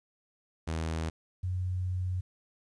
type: tone pair in turn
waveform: sawtooth / sine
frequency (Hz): 80.6 / 91.52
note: E2 / F#2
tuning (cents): -38 / -18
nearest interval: major second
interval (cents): 220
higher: second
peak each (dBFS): -27 / -29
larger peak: first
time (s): 0.67-1.1 / 1.43-2.21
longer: second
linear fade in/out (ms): 10
effects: resampled to 22050 Hz + 11-bit